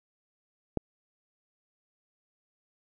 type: click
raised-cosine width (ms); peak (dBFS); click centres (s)
2; -14; 0.773
effects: none